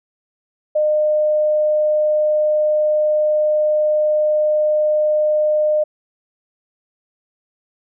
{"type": "tone", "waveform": "sine", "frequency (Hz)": 608, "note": "D#5", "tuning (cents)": -40, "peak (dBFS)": -13, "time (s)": [0.75, 5.84], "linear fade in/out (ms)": 10, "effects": []}